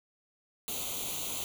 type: noise with comb filter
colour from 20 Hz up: white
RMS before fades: -36 dBFS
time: 0.68-1.44 s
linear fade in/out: 0 ms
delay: 0.29 ms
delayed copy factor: +0.85
effects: none

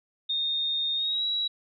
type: tone with pitch glide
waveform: sine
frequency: 3675 to 3885 Hz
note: A#7 to B7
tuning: -25 to -29 cents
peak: -25 dBFS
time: 0.29-1.48 s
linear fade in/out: 10 ms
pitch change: +96 cents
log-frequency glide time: 0.95-1.24 s
effects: none

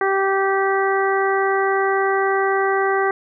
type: harmonic tone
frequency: 389.1 Hz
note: G4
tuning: 13 cents flat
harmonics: 1 / 2 / 3 / 4 / 5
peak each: -19 / -22 / -24 / -25 / -26 dBFS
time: 0.01-3.11 s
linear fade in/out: 2 ms
effects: none

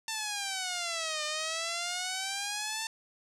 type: exponential two-way sweep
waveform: 5% pulse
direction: down then up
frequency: 898 to 603 to 898 Hz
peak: -20 dBFS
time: 0.08-2.87 s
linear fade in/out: 2 ms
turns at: 1.24 s
effects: low-pass 9000 Hz 12 dB/octave

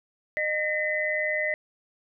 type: tone cluster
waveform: sine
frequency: 612 / 1839 / 2018 Hz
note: D#5 / A#6 / B6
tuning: -29 / -24 / +37 cents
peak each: -29 / -31 / -27 dBFS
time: 0.37-1.54 s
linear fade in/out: 0 ms
effects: none

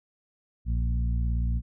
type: harmonic tone with a mistuned harmonic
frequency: 58.5 Hz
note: A#1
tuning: 7 cents sharp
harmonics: 1 / 2 / 3 / 4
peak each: -24 / -32 / -37 / -41 dBFS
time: 0.65-1.62 s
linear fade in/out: 50 ms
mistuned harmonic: 1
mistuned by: +48 cents
effects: none

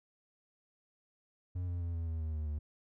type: tone with pitch steps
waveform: triangle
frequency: 89.7 / 87.45 / 85.25 / 83.11 / 81.03 / 79 / 77.01 / 75.08 Hz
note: F2 / F2 / F2 / E2 / E2 / D#2 / D#2 / D2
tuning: +47 / +3 / -41 / +15 / -29 / +27 / -17 / +39 cents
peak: -32 dBFS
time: 1.55-2.59 s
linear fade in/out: 10 ms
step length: 130 ms
effects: none

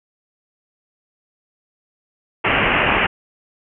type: low-pass noise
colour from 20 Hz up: white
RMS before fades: -17 dBFS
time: 2.44-3.07 s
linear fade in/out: 10 ms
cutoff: 2900 Hz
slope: 96 dB/octave
effects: none

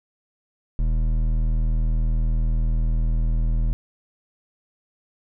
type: tone with hard clipping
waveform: sine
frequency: 40.03 Hz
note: D#1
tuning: 50 cents sharp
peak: -20 dBFS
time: 0.79-3.73 s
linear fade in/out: 0 ms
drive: 10 dB
effects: none

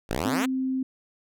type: exponential sweep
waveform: 5% pulse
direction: up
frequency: 46.21 to 269.4 Hz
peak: -15 dBFS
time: 0.09-0.46 s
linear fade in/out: 10 ms
type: tone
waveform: sine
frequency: 261.4 Hz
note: C4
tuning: 1 cent flat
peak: -24 dBFS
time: 0.25-0.83 s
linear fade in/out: 5 ms
effects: none

